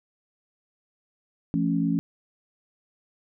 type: chord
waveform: sine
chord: F augmented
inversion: none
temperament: equal with one note detuned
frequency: 170.92 / 220 / 277.2 Hz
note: F3 / A3 / C#4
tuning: -37 / 0 / 0 cents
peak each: -25 / -28 / -25 dBFS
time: 1.54-1.99 s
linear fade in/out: 0 ms
effects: none